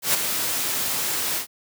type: noise with ADSR envelope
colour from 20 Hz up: white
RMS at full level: -18 dBFS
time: 0.02-1.47 s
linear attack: 120 ms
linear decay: 12 ms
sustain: -7 dB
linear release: 100 ms
effects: high-pass 100 Hz 12 dB/octave